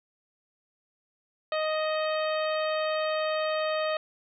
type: harmonic tone with a mistuned harmonic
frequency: 622.3 Hz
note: D#5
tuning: in tune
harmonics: 1 / 2 / 3 / 4 / 5 / 6 / 7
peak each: -27 / -33 / -37 / -39 / -41 / -43 / -44 dBFS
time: 1.52-3.97 s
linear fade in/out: 2 ms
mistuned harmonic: 4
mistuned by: +36 cents
effects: none